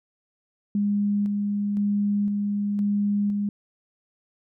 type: tone with tremolo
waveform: sine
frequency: 204.2 Hz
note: G#3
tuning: 29 cents flat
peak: -20 dBFS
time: 0.75-3.49 s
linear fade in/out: 2 ms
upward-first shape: square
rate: 0.98 Hz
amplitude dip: 25%
effects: none